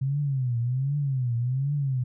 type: tone with vibrato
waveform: sine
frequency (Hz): 130.81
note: C3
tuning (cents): 0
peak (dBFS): -23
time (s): 0.01-2.04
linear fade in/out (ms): 10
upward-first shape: triangle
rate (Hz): 1.3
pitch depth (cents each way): 210
effects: none